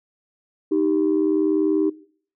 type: tone pair together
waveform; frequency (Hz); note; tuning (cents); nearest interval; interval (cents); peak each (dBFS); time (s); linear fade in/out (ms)
sine; 311.7 / 392; D#4 / G4; +3 / 0; major third; 397; -18 / -20; 0.71-1.9; 10
effects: noise-tail reverb RT60 0.5 s tail -19 dB re dry + tanh soft clip ceiling -11 dBFS